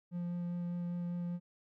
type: tone with vibrato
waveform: triangle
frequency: 174.61 Hz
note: F3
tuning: in tune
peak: -33 dBFS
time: 0.11-1.4 s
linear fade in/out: 50 ms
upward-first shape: sine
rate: 5 Hz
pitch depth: 8 cents each way
effects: none